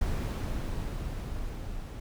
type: noise with level ramp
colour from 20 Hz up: brown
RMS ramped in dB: -29 to -39 dBFS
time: 0.01-2 s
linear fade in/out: 5 ms
effects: none